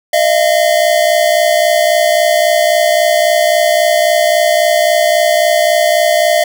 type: tone pair together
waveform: square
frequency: 617 / 680.7 Hz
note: D#5 / F5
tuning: -15 / -45 cents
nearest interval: major second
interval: 170 cents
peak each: -12 dBFS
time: 0.13-6.44 s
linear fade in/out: 5 ms
effects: none